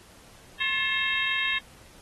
harmonic tone with a mistuned harmonic, 534 Hz, C5, 35 cents sharp, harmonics 2 / 3 / 4 / 5 / 6 / 7, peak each -38 / -30 / -30 / -30 / -33 / -33 dBFS, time 0.6-1.59 s, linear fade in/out 10 ms, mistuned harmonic 3, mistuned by +140 cents, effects pink hiss -53 dBFS RMS until 2.01 s + AAC 32 kbps

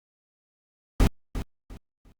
brown noise with echo, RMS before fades -17 dBFS, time 1-1.07 s, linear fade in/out 0 ms, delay 350 ms, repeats 3, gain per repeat -12 dB, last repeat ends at 2.12 s, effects Opus 48 kbps

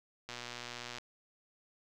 click train, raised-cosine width 0.2 ms, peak -25 dBFS, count 85, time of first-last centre 0.29-0.984 s, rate 121 Hz, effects none

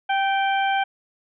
harmonic tone with a mistuned harmonic, 784 Hz, G5, in tune, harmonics 1 / 2 / 3 / 4, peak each -20 / -26 / -30 / -32 dBFS, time 0.09-0.84 s, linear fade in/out 10 ms, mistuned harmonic 2, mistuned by -21 cents, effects none

